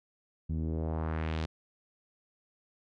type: tone with low-pass filter sweep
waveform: sawtooth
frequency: 79.6 Hz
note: D#2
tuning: 40 cents sharp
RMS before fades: -33 dBFS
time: 0.49-1.46 s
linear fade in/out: 10 ms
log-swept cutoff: 180 to 4800 Hz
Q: 1.5
effects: none